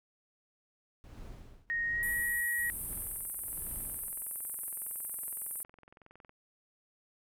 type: noise with tremolo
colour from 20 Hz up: brown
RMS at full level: -45 dBFS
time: 1.04-4.22 s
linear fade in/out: 0 ms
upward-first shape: triangle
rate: 1.2 Hz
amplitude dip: 95%
type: tone with pitch glide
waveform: sine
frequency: 1864.7 to 1903.9 Hz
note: A#6 to A#6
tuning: 0 to +36 cents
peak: -30 dBFS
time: 1.7-2.7 s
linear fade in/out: 0 ms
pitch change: +36 cents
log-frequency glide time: 1.87-2.06 s
type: band-pass noise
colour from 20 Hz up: white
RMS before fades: -40 dBFS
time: 2.03-5.63 s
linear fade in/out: 0 ms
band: 8500 to 14000 Hz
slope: 96 dB/octave
type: click train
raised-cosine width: 0.5 ms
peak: -40 dBFS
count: 74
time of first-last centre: 2.93-6.294 s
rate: 21.7 Hz
effects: none